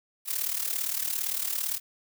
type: noise with amplitude modulation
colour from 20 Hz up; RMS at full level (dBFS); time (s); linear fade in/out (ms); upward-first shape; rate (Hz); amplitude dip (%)
blue; -27; 0.25-1.8; 50; sine; 37.6; 75
effects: none